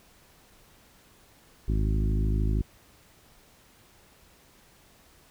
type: harmonic tone with a mistuned harmonic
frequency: 52.8 Hz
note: G#1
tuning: 29 cents sharp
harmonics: 1 / 2 / 3 / 4 / 5 / 6 / 7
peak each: -24 / -30 / -34 / -36 / -38 / -40 / -41 dBFS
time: 1.68-2.62 s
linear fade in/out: 5 ms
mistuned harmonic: 1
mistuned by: +35 cents
effects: pink hiss -58 dBFS RMS until 5.3 s